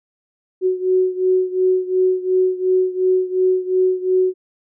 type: beating tone pair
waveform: sine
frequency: 370 / 372.8 Hz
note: F#4 / F#4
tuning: 0 / +13 cents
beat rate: 2.8 Hz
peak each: -16 / -19 dBFS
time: 0.61-4.34 s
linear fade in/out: 50 ms
effects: none